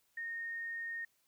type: tone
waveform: sine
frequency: 1846 Hz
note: A#6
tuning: 17 cents flat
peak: -38 dBFS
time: 0.17-1.05 s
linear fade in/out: 5 ms
effects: white hiss -75 dBFS RMS until 1.27 s